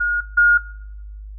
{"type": "tone pair in turn", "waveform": "sine", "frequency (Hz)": [1434, 1427.3], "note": ["F6", "F6"], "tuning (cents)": [45, 37], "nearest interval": "unison", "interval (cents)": 8, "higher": "first", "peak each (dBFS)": [-16, -9], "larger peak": "second", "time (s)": [[0, 0.21], [0.37, 0.58]], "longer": "neither", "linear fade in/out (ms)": 10, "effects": ["noise-tail reverb RT60 0.9 s tail -23 dB re dry", "added 51 Hz sine -32 dBFS peak until 1.38 s"]}